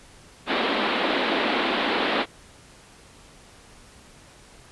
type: band-pass noise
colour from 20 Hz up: pink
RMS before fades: -24 dBFS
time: 0.46-2.26 s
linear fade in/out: 50 ms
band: 220 to 4000 Hz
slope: 48 dB/octave
effects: pink hiss -50 dBFS RMS until 4.71 s + resampled to 24000 Hz